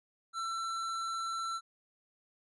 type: tone with tanh clipping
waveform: sine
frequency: 1342 Hz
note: E6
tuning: 31 cents sharp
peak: -36 dBFS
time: 0.33-1.61 s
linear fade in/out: 50 ms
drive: 18 dB
effects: resampled to 22050 Hz